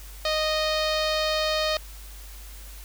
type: tone with low-pass filter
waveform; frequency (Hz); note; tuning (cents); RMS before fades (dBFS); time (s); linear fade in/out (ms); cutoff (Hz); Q
sawtooth; 620; D#5; -6; -25; 0.25-1.77; 2; 4400; 3.4
effects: added 50 Hz sine -40 dBFS peak until 2.84 s + white hiss -47 dBFS RMS until 2.84 s